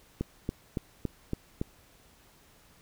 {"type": "click train", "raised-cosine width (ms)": 3, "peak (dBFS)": -17, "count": 6, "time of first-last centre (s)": [0.21, 1.614], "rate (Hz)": 3.56, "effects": ["pink hiss -60 dBFS RMS until 2.81 s"]}